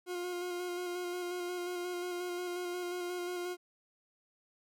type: tone with vibrato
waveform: 40% pulse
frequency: 355.9 Hz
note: F4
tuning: 33 cents sharp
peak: -35 dBFS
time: 0.06-3.57 s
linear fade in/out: 50 ms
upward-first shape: square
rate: 5.6 Hz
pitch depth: 17 cents each way
effects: none